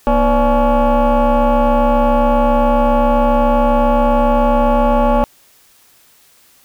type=tone with frequency modulation; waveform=sine; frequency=305.7 Hz; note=D#4; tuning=30 cents flat; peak=-7 dBFS; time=0.07-5.24 s; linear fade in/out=0 ms; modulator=272 Hz; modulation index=2.5; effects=tanh soft clip ceiling -8 dBFS + white hiss -50 dBFS RMS until 6.64 s